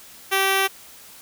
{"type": "tone with notch filter", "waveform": "5% pulse", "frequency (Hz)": 387.5, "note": "G4", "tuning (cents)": -20, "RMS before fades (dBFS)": -20, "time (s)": [0.31, 0.68], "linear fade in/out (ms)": 20, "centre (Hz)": 4500, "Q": 1.9, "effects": ["white hiss -45 dBFS RMS until 1.21 s"]}